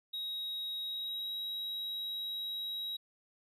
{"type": "tone with pitch glide", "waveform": "triangle", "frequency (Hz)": [3800, 3840], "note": ["A#7", "B7"], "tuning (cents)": [33, -49], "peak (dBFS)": -35, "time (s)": [0.13, 2.97], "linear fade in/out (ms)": 10, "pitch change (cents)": 18, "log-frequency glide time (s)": [0.83, 1.32], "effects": []}